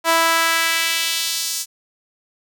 sawtooth tone with high-pass filter sweep, 329.6 Hz, E4, in tune, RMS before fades -19 dBFS, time 0.04-1.66 s, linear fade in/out 50 ms, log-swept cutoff 820 to 6300 Hz, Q 1.3, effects none

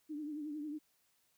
sine tone with vibrato, 299.6 Hz, D4, 35 cents sharp, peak -39 dBFS, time 0.09-0.79 s, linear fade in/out 20 ms, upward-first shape triangle, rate 11 Hz, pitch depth 82 cents each way, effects white hiss -75 dBFS RMS until 1.37 s

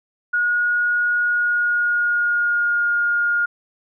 sine tone with pitch glide, 1445 to 1421 Hz, F#6 to F6, -41 to +30 cents, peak -16 dBFS, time 0.33-3.46 s, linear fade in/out 10 ms, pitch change -29 cents, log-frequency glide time 1.2-2.88 s, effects none

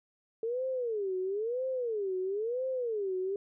sine tone with vibrato, 440 Hz, A4, in tune, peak -30 dBFS, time 0.43-3.36 s, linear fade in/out 2 ms, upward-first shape sine, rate 1 Hz, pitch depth 300 cents each way, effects none

